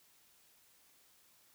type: silence
effects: white hiss -67 dBFS RMS until 1.54 s